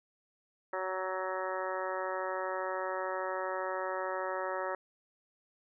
harmonic tone, 187 Hz, F#3, 19 cents sharp, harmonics 2 / 3 / 4 / 5 / 6 / 7 / 8 / 9 / 10, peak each -41 / -37 / -44 / -40 / -44 / -41 / -51 / -45 / -45 dBFS, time 0.73-4.75 s, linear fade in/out 2 ms, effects none

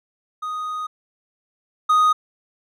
triangle tone pair in turn, 1244.5 / 1244.5 Hz, D#6 / D#6, 0 / 0 cents, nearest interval unison, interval 0 cents, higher neither, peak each -23 / -11 dBFS, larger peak second, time 0.42-0.87 / 1.89-2.13 s, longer first, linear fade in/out 10 ms, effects none

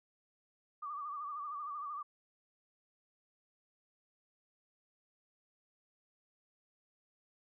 sine tone with vibrato, 1174.7 Hz, D6, in tune, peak -39 dBFS, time 0.82-2.03 s, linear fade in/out 10 ms, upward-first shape sine, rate 13 Hz, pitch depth 76 cents each way, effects none

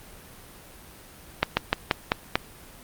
slowing click train, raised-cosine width 0.3 ms, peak -3 dBFS, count 6, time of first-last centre 1.43-2.355 s, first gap 140 ms, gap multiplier 1.14, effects pink hiss -47 dBFS RMS until 2.83 s + Opus 32 kbps

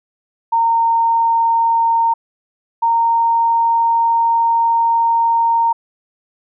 sine tone pair in turn, 919 / 923.3 Hz, A#5 / A#5, -25 / -17 cents, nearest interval unison, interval 8 cents, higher second, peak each -11 dBFS, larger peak neither, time 0.52-2.14 / 2.82-5.73 s, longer second, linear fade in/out 10 ms, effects none

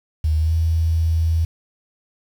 sine tone with pitch glide, 77.78 to 81.6 Hz, D#2 to E2, 0 to -17 cents, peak -15 dBFS, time 0.24-1.45 s, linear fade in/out 5 ms, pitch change +83 cents, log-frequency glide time 0.38-0.54 s, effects 7-bit

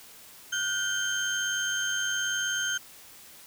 sine tone cluster, 1444 / 1543 / 3114 / 6400 Hz, F#6 / G6 / G7 / G8, -43 / -28 / -12 / +35 cents, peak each -31 dBFS, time 0.52-2.78 s, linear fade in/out 10 ms, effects tanh soft clip ceiling -21 dBFS + white hiss -50 dBFS RMS until 3.46 s

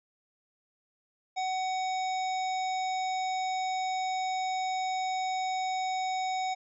harmonic tone, 750 Hz, F#5, 23 cents sharp, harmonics 1 / 3 / 5 / 7 / 9, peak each -29 / -39 / -43 / -46 / -48 dBFS, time 1.36-6.55 s, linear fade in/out 20 ms, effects none

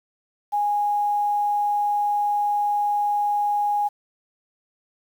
sine tone with quantisation, 825 Hz, G#5, 12 cents flat, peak -19 dBFS, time 0.52-3.89 s, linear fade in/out 20 ms, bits 8, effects none

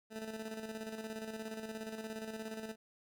20% pulse tone with tremolo, 220 Hz, A3, in tune, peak -35 dBFS, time 0.1-2.76 s, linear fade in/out 50 ms, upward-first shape square, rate 17 Hz, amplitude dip 50%, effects none

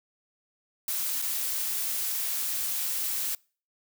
blue noise with dropouts, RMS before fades -30 dBFS, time 0.88-3.35 s, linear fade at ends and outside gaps 2 ms, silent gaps 1.218-1.222 s, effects noise-tail reverb RT60 0.4 s tail -26 dB re dry

